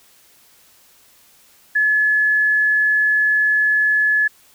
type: tone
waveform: sine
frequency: 1711 Hz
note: A6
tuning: 49 cents flat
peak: -13 dBFS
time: 1.75-4.28 s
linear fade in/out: 10 ms
effects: white hiss -52 dBFS RMS until 4.54 s